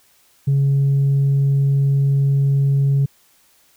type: tone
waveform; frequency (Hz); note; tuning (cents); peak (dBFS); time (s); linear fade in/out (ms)
sine; 138.59; C#3; 0; -11; 0.47-3.06; 10
effects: tanh soft clip ceiling -11 dBFS + white hiss -56 dBFS RMS until 3.76 s